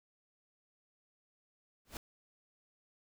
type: noise with exponential growth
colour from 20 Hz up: pink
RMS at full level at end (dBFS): -39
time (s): 1.85-1.97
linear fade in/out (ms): 1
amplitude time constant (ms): 26
effects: none